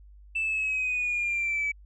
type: exponential sweep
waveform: sine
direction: down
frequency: 2654 to 2285 Hz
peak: -24 dBFS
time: 0.35-1.72 s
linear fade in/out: 10 ms
effects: tanh soft clip ceiling -22 dBFS + added 50 Hz sine -48 dBFS peak until 1.85 s